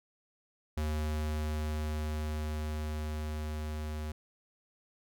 square tone with level ramp, 76.5 Hz, D#2, 29 cents flat, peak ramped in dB -31 to -36 dBFS, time 0.77-4.12 s, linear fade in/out 5 ms, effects none

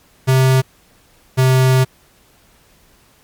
square tone pair in turn, 131.1 / 130.12 Hz, C3 / C3, +4 / -9 cents, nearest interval unison, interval 13 cents, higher first, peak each -10 dBFS, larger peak neither, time 0.27-0.62 / 1.37-1.85 s, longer second, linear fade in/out 20 ms, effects pink hiss -52 dBFS RMS until 3.23 s + MP3 96 kbps

